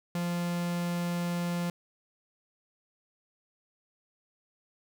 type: tone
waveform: 45% pulse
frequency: 173.8 Hz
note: F3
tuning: 8 cents flat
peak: -29 dBFS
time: 0.15-1.7 s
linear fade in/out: 2 ms
effects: 11-bit